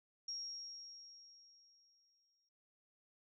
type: tone with exponential decay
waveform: sine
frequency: 5588 Hz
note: F8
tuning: in tune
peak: -40 dBFS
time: 0.28-2.49 s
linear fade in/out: 5 ms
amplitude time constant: 480 ms
effects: noise-tail reverb RT60 1.0 s tail -26 dB re dry